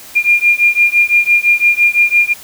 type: beating tone pair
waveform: sine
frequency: 2405 / 2410.9 Hz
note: D7 / D7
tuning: +41 / +45 cents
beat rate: 5.9 Hz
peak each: -11 dBFS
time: 0.15-2.34 s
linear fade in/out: 20 ms
effects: white hiss -35 dBFS RMS until 2.43 s